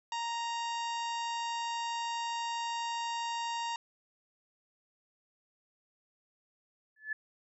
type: harmonic tone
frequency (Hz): 932.3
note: A#5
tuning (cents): 0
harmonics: 1 / 2 / 3 / 4 / 5 / 6 / 7 / 8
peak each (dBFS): -34 / -45 / -43 / -46 / -49 / -50 / -53 / -51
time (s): 0.12-3.76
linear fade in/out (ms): 2
type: tone with exponential growth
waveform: sine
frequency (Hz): 1729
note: A6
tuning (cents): -31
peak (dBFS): -29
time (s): 6.96-7.13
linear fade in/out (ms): 5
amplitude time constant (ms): 36
effects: none